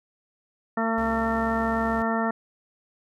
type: harmonic tone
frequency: 226 Hz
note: A3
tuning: 47 cents sharp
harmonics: 1 / 2 / 3 / 4 / 5 / 6 / 8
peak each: -26 / -32 / -29 / -31 / -35 / -31 / -33 dBFS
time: 0.77-2.31 s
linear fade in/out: 5 ms
type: tone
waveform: 40% pulse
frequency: 67.5 Hz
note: C#2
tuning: 45 cents flat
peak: -35 dBFS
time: 0.98-2.02 s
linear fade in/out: 0 ms
effects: none